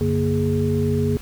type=tone cluster; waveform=sine; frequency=93.6 / 144.2 / 233.8 / 415.2 Hz; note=F#2 / D3 / A#3 / G#4; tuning=+20 / -31 / +5 / 0 cents; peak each=-23 dBFS; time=0.01-1.17 s; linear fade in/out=0 ms; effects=added 60 Hz sine -38 dBFS peak until 1.21 s + pink hiss -42 dBFS RMS until 1.21 s